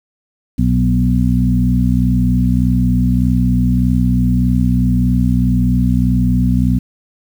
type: harmonic tone with a mistuned harmonic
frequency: 61.74 Hz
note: B1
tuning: in tune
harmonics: 1 / 2 / 3 / 4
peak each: -16 / -16 / -16 / -16 dBFS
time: 0.58-6.79 s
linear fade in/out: 10 ms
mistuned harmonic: 2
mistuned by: -21 cents
effects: 7-bit